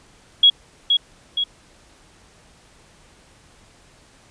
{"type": "tone with echo", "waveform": "sine", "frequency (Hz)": 3322, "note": "G#7", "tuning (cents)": 0, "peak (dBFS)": -8, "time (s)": [0.43, 0.5], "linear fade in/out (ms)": 5, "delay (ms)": 470, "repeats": 2, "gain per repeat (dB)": -5, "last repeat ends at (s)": 1.44, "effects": ["pink hiss -52 dBFS RMS until 4.3 s", "resampled to 22050 Hz"]}